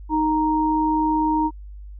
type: tone pair together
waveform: sine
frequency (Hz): 311.1 / 932.3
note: D#4 / A#5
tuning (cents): 0 / 0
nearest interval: octave + perfect fifth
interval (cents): 1900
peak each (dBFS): -20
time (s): 0.09-1.51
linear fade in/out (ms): 50
effects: added 50 Hz sine -35 dBFS peak until 1.99 s